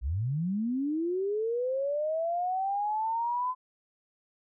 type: linear sweep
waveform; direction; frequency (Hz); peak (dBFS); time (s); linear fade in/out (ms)
sine; up; 54.4 to 1023; -27; 0.01-3.55; 50
effects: none